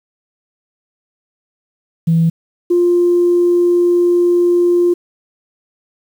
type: tone pair in turn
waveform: sine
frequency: 164.81 / 350.4 Hz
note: E3 / F4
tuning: 0 / +6 cents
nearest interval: octave + minor second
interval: 1306 cents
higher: second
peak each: -8 dBFS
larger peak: neither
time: 2.07-2.3 / 2.7-4.94 s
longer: second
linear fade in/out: 10 ms
effects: tanh soft clip ceiling -4 dBFS + 7-bit